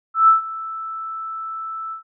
sine tone with ADSR envelope, 1319 Hz, E6, 1 cent sharp, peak -7 dBFS, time 0.14-2.03 s, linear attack 140 ms, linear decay 130 ms, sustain -19 dB, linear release 110 ms, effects none

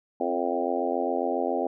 harmonic tone with a mistuned harmonic, 87.31 Hz, F2, in tune, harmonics 3 / 4 / 5 / 6 / 7 / 8 / 9, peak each -32 / -32 / -32 / -32 / -32 / -32 / -32 dBFS, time 0.2-1.67 s, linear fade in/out 5 ms, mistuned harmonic 4, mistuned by -20 cents, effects none

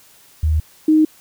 sine tone pair in turn, 77.78 / 311.1 Hz, D#2 / D#4, 0 / 0 cents, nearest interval 2 octaves, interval 2400 cents, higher second, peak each -13 / -9 dBFS, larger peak second, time 0.43-0.6 / 0.88-1.05 s, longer neither, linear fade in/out 5 ms, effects white hiss -49 dBFS RMS until 1.2 s

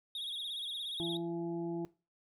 triangle tone with vibrato, 3520 Hz, A7, in tune, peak -36 dBFS, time 0.15-1.17 s, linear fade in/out 2 ms, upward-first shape sine, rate 17 Hz, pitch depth 130 cents each way
harmonic tone, 169.3 Hz, E3, 46 cents sharp, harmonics 1 / 2 / 4 / 5, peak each -41 / -36 / -49 / -51 dBFS, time 1-1.85 s, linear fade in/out 0 ms
effects noise-tail reverb RT60 0.3 s tail -19 dB re dry

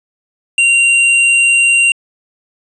square tone, 2765 Hz, F7, 18 cents flat, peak -8 dBFS, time 0.58-1.92 s, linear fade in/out 2 ms, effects resampled to 22050 Hz

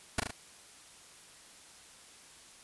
pink noise with echo, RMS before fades -28 dBFS, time 0.18-0.2 s, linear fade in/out 5 ms, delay 37 ms, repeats 3, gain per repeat -4 dB, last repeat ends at 0.311 s, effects white hiss -55 dBFS RMS until 2.63 s + resampled to 24000 Hz

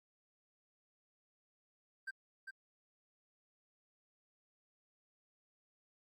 triangle tone with echo, 1568 Hz, G6, in tune, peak -38 dBFS, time 2.07-2.11 s, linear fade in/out 10 ms, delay 400 ms, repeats 1, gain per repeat -5 dB, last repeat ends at 2.51 s, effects Opus 48 kbps

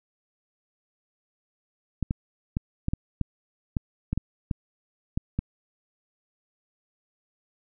clicks, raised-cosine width 5 ms, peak -13 dBFS, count 12, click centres 2.027 / 2.109 / 2.569 / 2.884 / 2.935 / 3.213 / 3.768 / 4.13 / 4.176 / 4.512 / 5.175 / 5.39 s, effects none

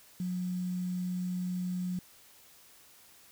sine tone with quantisation, 180.9 Hz, F#3, 39 cents flat, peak -31 dBFS, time 0.2-1.99 s, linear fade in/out 2 ms, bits 9, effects white hiss -58 dBFS RMS until 3.31 s

